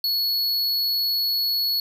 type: tone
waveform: square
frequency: 4379 Hz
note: C#8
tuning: 22 cents flat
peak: -21 dBFS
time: 0.04-1.8 s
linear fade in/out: 2 ms
effects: none